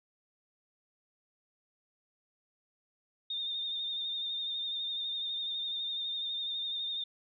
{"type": "tone with vibrato", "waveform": "sine", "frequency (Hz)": 3647, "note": "A#7", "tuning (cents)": -39, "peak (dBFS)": -33, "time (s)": [3.3, 7.04], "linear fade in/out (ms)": 5, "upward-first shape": "triangle", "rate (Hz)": 12, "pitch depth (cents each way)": 44, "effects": []}